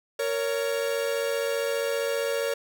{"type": "tone pair together", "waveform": "45% pulse", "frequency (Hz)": [463.7, 558.8], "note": ["A#4", "C#5"], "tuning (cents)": [-9, 14], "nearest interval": "minor third", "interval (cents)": 323, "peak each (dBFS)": -28, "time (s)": [0.19, 2.54], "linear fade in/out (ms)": 5, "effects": []}